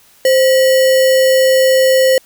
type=tone with sample-and-hold; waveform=sine; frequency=523.3 Hz; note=C5; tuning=in tune; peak=-7 dBFS; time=0.25-2.18 s; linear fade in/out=2 ms; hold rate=2450 Hz; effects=white hiss -48 dBFS RMS until 2.25 s